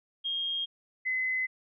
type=tone pair in turn; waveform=sine; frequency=3236 / 2034 Hz; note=G#7 / C7; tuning=-46 / -50 cents; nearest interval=minor sixth; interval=804 cents; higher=first; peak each=-29 / -27 dBFS; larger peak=second; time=0.24-0.66 / 1.05-1.47 s; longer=neither; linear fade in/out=20 ms; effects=none